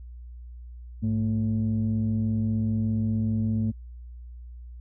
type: tone pair together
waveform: sine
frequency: 104.98 / 221.8 Hz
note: G#2 / A3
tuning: +19 / +14 cents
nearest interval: octave + minor second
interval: 1295 cents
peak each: -24 dBFS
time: 1.02-3.72 s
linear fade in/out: 20 ms
effects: tanh soft clip ceiling -18 dBFS + added 60 Hz sine -39 dBFS peak until 4.8 s